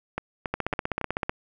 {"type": "two click trains", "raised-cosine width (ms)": 0.5, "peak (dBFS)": [-11, -13], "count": [13, 4], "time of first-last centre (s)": [[0.54, 1.295], [0.18, 1.013]], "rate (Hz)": [15.9, 3.6], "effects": []}